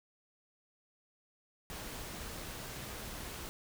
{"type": "noise", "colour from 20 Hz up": "pink", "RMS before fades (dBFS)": -44, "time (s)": [1.7, 3.49], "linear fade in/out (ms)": 0, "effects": []}